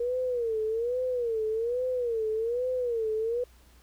sine tone with vibrato, 470.7 Hz, A#4, 17 cents sharp, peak -26 dBFS, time 0-3.44 s, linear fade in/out 5 ms, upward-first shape sine, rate 1.2 Hz, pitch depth 140 cents each way, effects added 60 Hz sine -55 dBFS peak until 3.82 s + pink hiss -61 dBFS RMS until 3.82 s

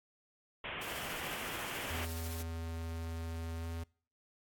white low-pass noise, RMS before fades -42 dBFS, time 0.64-2.05 s, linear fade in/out 2 ms, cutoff 3300 Hz, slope 96 dB/octave
white noise with tremolo, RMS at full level -46 dBFS, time 0.81-2.43 s, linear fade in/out 5 ms, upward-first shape sine, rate 14 Hz, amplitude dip 30%
square tone with pitch glide, 82.41 to 83.08 Hz, E2 to E2, 0 to +14 cents, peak -39 dBFS, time 1.9-3.84 s, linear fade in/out 10 ms, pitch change +14 cents, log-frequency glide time 3.56-3.69 s
effects noise-tail reverb RT60 0.5 s tail -26 dB re dry + AAC 64 kbps

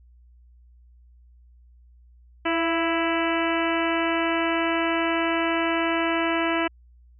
harmonic tone with a mistuned harmonic, 330.4 Hz, E4, 4 cents sharp, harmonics 1 / 2 / 3 / 4 / 5 / 6 / 7 / 8 / 9, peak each -25 / -28 / -30 / -31 / -32 / -33 / -33 / -34 / -35 dBFS, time 2.45-6.68 s, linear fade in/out 10 ms, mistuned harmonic 2, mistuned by +25 cents, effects added 60 Hz sine -50 dBFS peak until 7.19 s

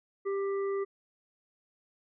harmonic tone, 394.5 Hz, G4, 11 cents sharp, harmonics 1 / 3 / 5, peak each -29 / -41 / -48 dBFS, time 0.25-0.85 s, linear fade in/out 20 ms, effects none

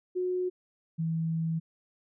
sine tone pair in turn, 364.4 / 162.89 Hz, F#4 / E3, -26 / -20 cents, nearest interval octave + major second, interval 1394 cents, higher first, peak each -27 dBFS, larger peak neither, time 0.15-0.5 / 0.98-1.6 s, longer second, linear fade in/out 20 ms, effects none

